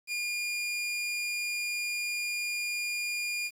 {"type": "tone", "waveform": "sawtooth", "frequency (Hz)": 2421, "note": "D#7", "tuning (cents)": -48, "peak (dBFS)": -27, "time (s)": [0.07, 3.51], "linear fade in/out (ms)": 50, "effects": ["low-pass 11000 Hz 12 dB/octave", "9-bit"]}